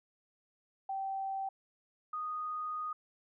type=tone pair in turn; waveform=sine; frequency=776 / 1239.3 Hz; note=G5 / D#6; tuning=-18 / -7 cents; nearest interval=minor sixth; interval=811 cents; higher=second; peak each=-34 / -35 dBFS; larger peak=first; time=0.89-1.49 / 2.13-2.93 s; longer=second; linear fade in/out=5 ms; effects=none